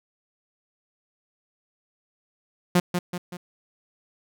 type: tone with echo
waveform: sawtooth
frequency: 177.6 Hz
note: F3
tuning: 29 cents sharp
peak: -12 dBFS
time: 2.75-2.8 s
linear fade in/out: 5 ms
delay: 190 ms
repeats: 3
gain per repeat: -6 dB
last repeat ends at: 3.37 s
effects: none